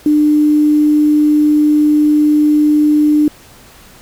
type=tone with quantisation; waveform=sine; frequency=300 Hz; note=D4; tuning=37 cents sharp; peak=-7 dBFS; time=0.06-3.28 s; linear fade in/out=2 ms; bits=6; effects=pink hiss -41 dBFS RMS until 4.01 s